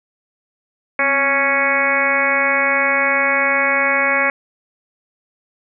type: harmonic tone with a mistuned harmonic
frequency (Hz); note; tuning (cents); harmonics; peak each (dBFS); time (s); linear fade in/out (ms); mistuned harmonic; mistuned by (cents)
277.2; C#4; 0; 1 / 2 / 3 / 4 / 5 / 6 / 7 / 8 / 9; -29 / -22 / -26 / -23 / -25 / -21 / -22 / -18 / -29; 0.99-4.3; 2; 1; -77
effects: none